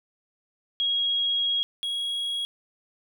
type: tone pair in turn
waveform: sine / triangle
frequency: 3295 / 3312 Hz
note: G#7 / G#7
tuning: -14 / -5 cents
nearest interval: unison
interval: 9 cents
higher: second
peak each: -22 / -25 dBFS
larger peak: first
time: 0.8-1.63 / 1.83-2.45 s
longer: first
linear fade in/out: 0 ms
effects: none